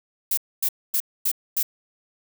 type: noise bursts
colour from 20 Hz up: violet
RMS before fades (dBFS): -22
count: 5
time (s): 0.31-1.63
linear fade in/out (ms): 5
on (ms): 64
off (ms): 250
effects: none